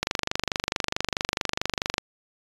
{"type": "click train", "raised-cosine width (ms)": 0.2, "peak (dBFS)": -6, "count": 49, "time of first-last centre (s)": [0.03, 1.981], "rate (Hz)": 24.6, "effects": ["resampled to 24000 Hz"]}